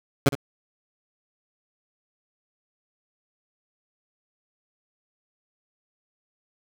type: tone with echo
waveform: 15% pulse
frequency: 138.59 Hz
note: C#3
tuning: in tune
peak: -8 dBFS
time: 0.26-0.29 s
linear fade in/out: 2 ms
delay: 62 ms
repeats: 1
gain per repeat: -12 dB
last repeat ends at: 0.352 s
effects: none